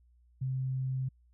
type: tone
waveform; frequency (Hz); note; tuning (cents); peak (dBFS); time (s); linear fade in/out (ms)
sine; 130.9; C3; +1; -30; 0.41-1.09; 10
effects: added 60 Hz sine -61 dBFS peak until 1.33 s